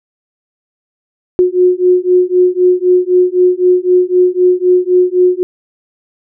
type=beating tone pair; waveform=sine; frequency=360.7 / 364.6 Hz; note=F#4 / F#4; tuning=-44 / -25 cents; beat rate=3.9 Hz; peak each=-10 dBFS; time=1.39-5.43 s; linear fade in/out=0 ms; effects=none